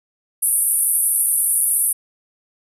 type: band-pass noise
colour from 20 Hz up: white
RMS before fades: -18 dBFS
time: 0.42-1.93 s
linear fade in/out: 10 ms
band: 9100 to 12000 Hz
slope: 96 dB/octave
effects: none